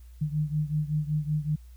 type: beating tone pair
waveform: sine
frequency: 150 / 155.3 Hz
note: D3 / D#3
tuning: +37 / -3 cents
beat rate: 5.3 Hz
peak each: -27 / -30 dBFS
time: 0.21-1.56 s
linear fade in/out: 10 ms
effects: added 60 Hz sine -45 dBFS peak until 1.76 s + white hiss -65 dBFS RMS until 1.76 s